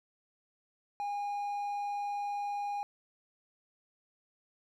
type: tone with vibrato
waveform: triangle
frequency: 815 Hz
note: G#5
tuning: 33 cents flat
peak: -31 dBFS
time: 1-2.83 s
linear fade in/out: 0 ms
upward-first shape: square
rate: 20 Hz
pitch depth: 8 cents each way
effects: none